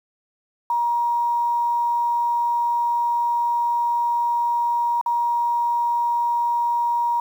sine tone with dropouts, 948 Hz, A#5, 29 cents sharp, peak -18 dBFS, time 0.7-7.2 s, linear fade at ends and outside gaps 2 ms, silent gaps 5.013-5.061 s, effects 8-bit

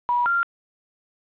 sine tone pair in turn, 969 / 1387.1 Hz, B5 / F6, -33 / -12 cents, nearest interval tritone, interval 621 cents, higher second, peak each -18 dBFS, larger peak neither, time 0.09-0.26 / 0.26-0.43 s, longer neither, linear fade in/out 0 ms, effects resampled to 8000 Hz + 8-bit

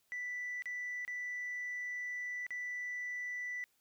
sine tone with dropouts, 1975.5 Hz, B6, in tune, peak -36 dBFS, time 0.12-3.64 s, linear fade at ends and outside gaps 0 ms, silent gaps 0.622-0.657 / 1.05-1.078 / 2.466-2.506 s, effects tanh soft clip ceiling -35 dBFS + white hiss -75 dBFS RMS until 3.8 s

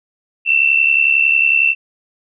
sine tone pair together, 2648 / 2719 Hz, E7 / F7, +7 / -47 cents, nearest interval unison, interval 46 cents, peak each -13 dBFS, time 0.45-1.75 s, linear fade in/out 50 ms, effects none

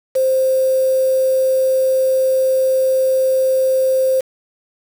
sine tone with quantisation, 524 Hz, C5, 2 cents sharp, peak -12 dBFS, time 0.15-4.21 s, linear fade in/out 10 ms, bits 5, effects none

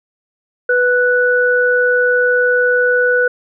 sine tone pair together, 493.9 / 1480 Hz, B4 / F#6, 0 / 0 cents, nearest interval octave + perfect fifth, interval 1900 cents, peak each -13 dBFS, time 0.69-3.28 s, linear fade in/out 5 ms, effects none

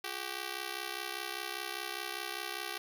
5% pulse ring-modulated tone, 387 Hz, G4, 22 cents flat, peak -23 dBFS, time 0.04-2.78 s, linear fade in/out 0 ms, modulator 32.5 Hz, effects none

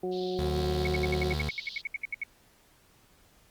harmonic tone, 183.1 Hz, F#3, 18 cents flat, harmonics 1 / 2 / 3 / 4, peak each -38 / -30 / -42 / -40 dBFS, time 0.03-1.34 s, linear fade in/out 5 ms
white band-pass noise, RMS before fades -44 dBFS, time 0.11-1.82 s, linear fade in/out 20 ms, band 3400 to 4500 Hz, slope 48 dB/octave
25% pulse tone with vibrato, 75 Hz, D2, 37 cents sharp, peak -26 dBFS, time 0.39-1.49 s, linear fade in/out 0 ms, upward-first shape sine, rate 6 Hz, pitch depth 11 cents each way
sine tone bursts, 2217 Hz, C#7, in tune, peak -29 dBFS, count 16, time 0.85-2.235 s, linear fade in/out 2 ms, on 20 ms, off 71 ms
effects pink hiss -62 dBFS RMS until 3.5 s + Opus 32 kbps

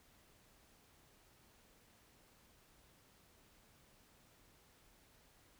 silence, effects pink hiss -68 dBFS RMS until 5.59 s

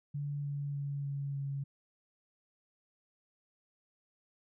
sine tone with pitch steps, 144 / 142.76 / 141.53 / 140.31 / 139.09 Hz, D3 / D3 / C#3 / C#3 / C#3, -34 / -49 / +36 / +21 / +6 cents, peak -34 dBFS, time 0.14-1.64 s, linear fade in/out 10 ms, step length 300 ms, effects none

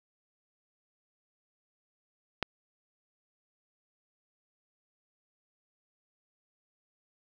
click, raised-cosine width 0.3 ms, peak -12 dBFS, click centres 2.427 s, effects none

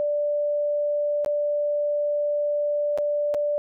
sine tone with dropouts, 587.3 Hz, D5, in tune, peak -21 dBFS, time 0-3.58 s, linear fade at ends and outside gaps 0 ms, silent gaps 1.247-1.261 / 2.976-2.985 / 3.341-3.346 s, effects none

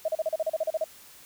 sine tone bursts, 636 Hz, D#5, 38 cents sharp, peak -23 dBFS, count 12, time 0.05-0.842 s, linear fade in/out 5 ms, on 33 ms, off 36 ms, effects white hiss -51 dBFS RMS until 1.25 s

